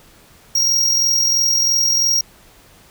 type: tone with amplitude modulation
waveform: square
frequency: 5620 Hz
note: F8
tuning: 10 cents sharp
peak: -12 dBFS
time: 0.55-2.21 s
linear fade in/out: 5 ms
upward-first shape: sine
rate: 43 Hz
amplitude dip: 40%
effects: pink hiss -48 dBFS RMS until 2.9 s